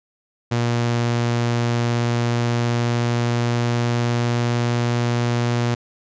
sawtooth tone with pitch glide, 118.8 to 119.76 Hz, A#2 to A#2, +33 to +47 cents, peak -14 dBFS, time 0.51-5.75 s, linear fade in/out 10 ms, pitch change +14 cents, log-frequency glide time 1.83-5.04 s, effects resampled to 16000 Hz

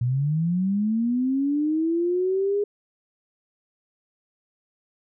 sine linear sweep, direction up, 117.6 to 414 Hz, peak -20 dBFS, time 0.01-2.64 s, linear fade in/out 5 ms, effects none

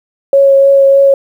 sine tone with vibrato, 550 Hz, C#5, 14 cents flat, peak -3 dBFS, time 0.33-1.14 s, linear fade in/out 2 ms, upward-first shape triangle, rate 3.3 Hz, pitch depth 13 cents each way, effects 7-bit

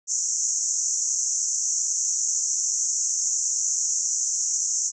pink band-pass noise, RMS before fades -25 dBFS, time 0.07-4.92 s, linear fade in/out 50 ms, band 5900 to 7300 Hz, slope 96 dB/octave, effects none

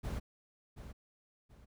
brown noise with echo, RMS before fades -38 dBFS, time 0.03-0.2 s, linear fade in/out 20 ms, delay 730 ms, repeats 2, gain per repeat -10 dB, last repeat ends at 1.66 s, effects none

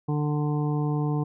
harmonic tone, 148.6 Hz, D3, 21 cents sharp, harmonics 1 / 2 / 3 / 5 / 6 / 7, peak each -24 / -30 / -34 / -38 / -40 / -41 dBFS, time 0.08-1.24 s, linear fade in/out 10 ms, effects none

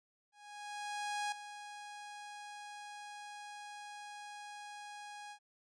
sawtooth tone with ADSR envelope, 827 Hz, G#5, 8 cents flat, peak -31 dBFS, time 0.32-5.39 s, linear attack 1000 ms, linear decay 4 ms, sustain -12 dB, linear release 78 ms, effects resampled to 22050 Hz

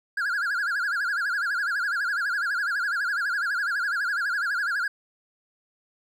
triangle tone with vibrato, 1521 Hz, F#6, 47 cents sharp, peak -22 dBFS, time 0.17-4.88 s, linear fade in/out 5 ms, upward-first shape sine, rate 12 Hz, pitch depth 180 cents each way, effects none

